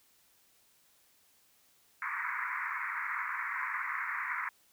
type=band-pass noise; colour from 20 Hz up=white; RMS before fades=-36 dBFS; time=2.02-4.49 s; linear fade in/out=2 ms; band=960 to 2200 Hz; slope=96 dB/octave; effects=white hiss -67 dBFS RMS until 4.72 s